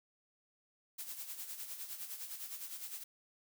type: noise with tremolo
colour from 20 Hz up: blue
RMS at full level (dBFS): -43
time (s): 0.98-3.04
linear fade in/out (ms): 10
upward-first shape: sine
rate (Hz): 9.8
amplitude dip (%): 60
effects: none